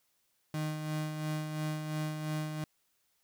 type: tone with tremolo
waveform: 35% pulse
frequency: 154.1 Hz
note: D#3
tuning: 16 cents flat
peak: -30 dBFS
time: 0.54-2.64 s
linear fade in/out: 2 ms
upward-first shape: sine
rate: 2.9 Hz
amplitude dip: 45%
effects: white hiss -75 dBFS RMS until 3.23 s